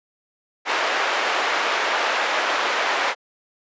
white band-pass noise, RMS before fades -22 dBFS, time 0.65-3.15 s, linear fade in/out 50 ms, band 470 to 1900 Hz, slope 12 dB/octave, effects high-pass 300 Hz 12 dB/octave + resampled to 16000 Hz

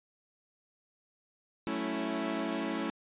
sawtooth chord, F# minor seventh, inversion none, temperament equal with one note detuned, 187.25 / 220 / 277.2 / 329.6 Hz, F#3 / A3 / C#4 / E4, +21 / 0 / 0 / 0 cents, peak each -38 / -33 / -33 / -32 dBFS, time 1.67-2.9 s, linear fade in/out 0 ms, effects resampled to 8000 Hz

